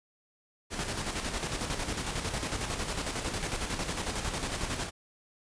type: noise with tremolo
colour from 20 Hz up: pink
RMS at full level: -32 dBFS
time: 0.7-4.91 s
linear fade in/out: 50 ms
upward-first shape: square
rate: 11 Hz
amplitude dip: 45%
effects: resampled to 22050 Hz